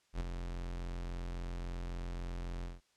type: tone with ADSR envelope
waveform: 45% pulse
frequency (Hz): 43.65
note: F1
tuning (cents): 0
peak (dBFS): -32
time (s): 0.13-2.81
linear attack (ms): 70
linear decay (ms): 22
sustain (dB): -6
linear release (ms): 170
effects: white hiss -73 dBFS RMS until 2.96 s + low-pass 7000 Hz 12 dB/octave